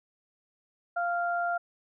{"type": "tone pair together", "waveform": "sine", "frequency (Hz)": [696, 1392], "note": ["F5", "F6"], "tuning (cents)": [-6, -6], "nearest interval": "octave", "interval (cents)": 1200, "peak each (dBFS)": [-28, -31], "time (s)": [0.96, 1.58], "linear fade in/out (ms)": 10, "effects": []}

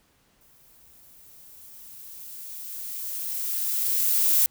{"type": "noise with exponential growth", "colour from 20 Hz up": "violet", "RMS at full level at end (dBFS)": -19, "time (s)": [0.41, 4.46], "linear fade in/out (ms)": 1, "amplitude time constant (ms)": 880, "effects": ["pink hiss -64 dBFS RMS until 4.5 s"]}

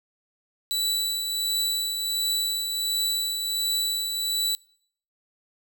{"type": "tone with tremolo", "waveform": "sawtooth", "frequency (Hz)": 3951, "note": "B7", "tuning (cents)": 0, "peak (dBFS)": -19, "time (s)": [0.71, 4.55], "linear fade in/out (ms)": 0, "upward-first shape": "triangle", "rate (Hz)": 1.4, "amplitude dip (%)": 45, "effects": ["noise-tail reverb RT60 0.6 s tail -24 dB re dry"]}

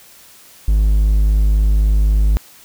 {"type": "tone", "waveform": "triangle", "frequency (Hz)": 51.91, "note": "G#1", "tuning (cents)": 0, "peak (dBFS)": -8, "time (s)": [0.68, 2.37], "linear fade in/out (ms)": 0, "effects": ["white hiss -44 dBFS RMS until 2.64 s"]}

